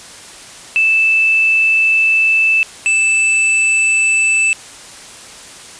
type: tone pair in turn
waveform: sine / square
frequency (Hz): 2637 / 2637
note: E7 / E7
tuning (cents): 0 / 0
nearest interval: unison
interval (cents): 0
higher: neither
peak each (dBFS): -9 / -11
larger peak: first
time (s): 0.76-2.63 / 2.86-4.53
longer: first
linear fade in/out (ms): 0
effects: white hiss -35 dBFS RMS until 5.79 s + resampled to 22050 Hz